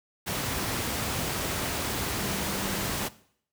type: tone in noise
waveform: sine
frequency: 196.3 Hz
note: G3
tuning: 3 cents sharp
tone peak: -38 dBFS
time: 2.2-2.93 s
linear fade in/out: 20 ms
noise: pink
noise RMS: -30 dBFS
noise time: 0.26-3.09 s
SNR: -11 dB
effects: noise-tail reverb RT60 0.6 s tail -18 dB re dry + high-pass 60 Hz 12 dB/octave